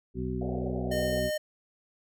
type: harmonic tone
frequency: 62.6 Hz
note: B1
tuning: 24 cents sharp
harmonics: 1 / 2 / 3 / 4 / 6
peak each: -36 / -36 / -36 / -36 / -36 dBFS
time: 0.14-1.31 s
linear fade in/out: 50 ms
type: band-pass noise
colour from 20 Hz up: white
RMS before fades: -39 dBFS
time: 0.41-1.2 s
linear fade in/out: 10 ms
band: 400 to 740 Hz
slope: 96 dB/octave
type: tone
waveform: square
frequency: 610 Hz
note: D#5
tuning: 34 cents flat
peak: -29 dBFS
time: 0.91-1.38 s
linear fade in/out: 10 ms
effects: none